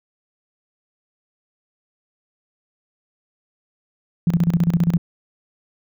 sine tone with tremolo, 170 Hz, F3, 46 cents flat, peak -12 dBFS, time 4.27-4.98 s, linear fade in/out 2 ms, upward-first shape square, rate 15 Hz, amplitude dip 80%, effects none

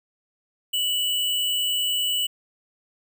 sine tone with sample-and-hold, 2960 Hz, F#7, in tune, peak -21 dBFS, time 0.73-2.27 s, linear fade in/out 10 ms, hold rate 11025 Hz, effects none

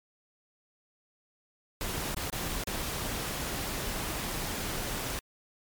pink noise with dropouts, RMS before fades -34 dBFS, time 1.81-5.19 s, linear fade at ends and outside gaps 0 ms, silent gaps 2.145-2.168 / 2.3-2.327 / 2.636-2.672 s, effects MP3 96 kbps

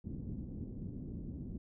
white low-pass noise, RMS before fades -43 dBFS, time 0.04-1.58 s, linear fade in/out 10 ms, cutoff 260 Hz, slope 24 dB/octave, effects none

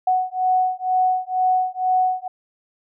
sine beating tone pair, 740 / 742.1 Hz, F#5 / F#5, 0 / +5 cents, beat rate 2.1 Hz, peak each -20 dBFS, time 0.07-2.28 s, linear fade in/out 5 ms, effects none

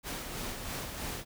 pink noise with tremolo, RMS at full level -37 dBFS, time 0.03-1.25 s, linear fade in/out 50 ms, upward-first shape sine, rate 3.1 Hz, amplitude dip 40%, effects none

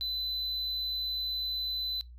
triangle tone, 4016 Hz, B7, 28 cents sharp, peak -30 dBFS, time 0.01-2.01 s, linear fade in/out 0 ms, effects noise-tail reverb RT60 0.2 s tail -22 dB re dry + added 60 Hz sine -46 dBFS peak until 2.18 s

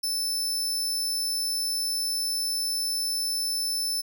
sawtooth tone with ADSR envelope, 5280 Hz, E8, 2 cents sharp, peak -21 dBFS, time 0.03-4.02 s, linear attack 10 ms, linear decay 7 ms, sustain -2 dB, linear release 18 ms, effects none

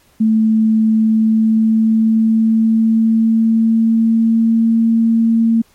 sine tone with pitch glide, 220 to 227.4 Hz, A3 to A#3, 0 to -43 cents, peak -9 dBFS, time 0.2-5.62 s, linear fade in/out 10 ms, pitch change +57 cents, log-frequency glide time 0.96-4.85 s, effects pink hiss -53 dBFS RMS until 5.74 s + MP3 64 kbps

